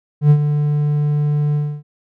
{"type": "tone with ADSR envelope", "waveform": "triangle", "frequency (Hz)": 147.8, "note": "D3", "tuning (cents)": 11, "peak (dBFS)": -3, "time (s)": [0.21, 1.83], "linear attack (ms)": 95, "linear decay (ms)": 67, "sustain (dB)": -9, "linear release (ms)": 280, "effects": []}